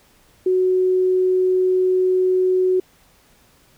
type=tone; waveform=sine; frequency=370 Hz; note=F#4; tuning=in tune; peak=-14 dBFS; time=0.46-2.8 s; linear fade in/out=5 ms; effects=pink hiss -55 dBFS RMS until 3.77 s